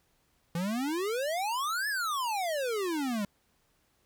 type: exponential two-way sweep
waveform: square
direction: up then down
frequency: 163.5 to 1760 to 195.3 Hz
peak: -30 dBFS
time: 0.55-3.25 s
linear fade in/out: 2 ms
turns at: 1.88 s
effects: pink hiss -71 dBFS RMS until 4.05 s